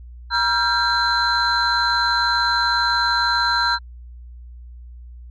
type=tone cluster; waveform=sine; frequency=953 / 1370 / 1586 / 4081 Hz; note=A#5 / F6 / G6 / C8; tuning=+38 / -34 / +20 / -44 cents; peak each=-21 dBFS; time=0.3-3.79 s; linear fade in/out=50 ms; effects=tanh soft clip ceiling -9 dBFS + added 60 Hz sine -36 dBFS peak until 5.3 s